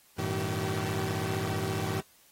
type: tone cluster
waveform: sawtooth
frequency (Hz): 96.4 / 111.5 / 157.8 / 382.6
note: G2 / A2 / D#3 / G4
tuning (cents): -28 / +23 / +25 / -42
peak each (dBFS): -31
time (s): 0.18-2.01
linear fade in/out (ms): 10
effects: white hiss -61 dBFS RMS until 2.31 s + AAC 48 kbps